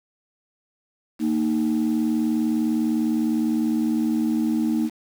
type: tone pair together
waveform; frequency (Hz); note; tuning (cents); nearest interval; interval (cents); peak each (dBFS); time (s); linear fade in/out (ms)
sine; 230.2 / 310; A#3 / D#4; -22 / -6; perfect fourth; 516; -20 / -21; 1.19-4.9; 50
effects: tanh soft clip ceiling -15 dBFS + 7-bit